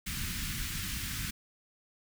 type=band-stop noise; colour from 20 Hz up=pink; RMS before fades=-36 dBFS; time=0.06-1.31 s; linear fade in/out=10 ms; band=230 to 1500 Hz; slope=24 dB/octave; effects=none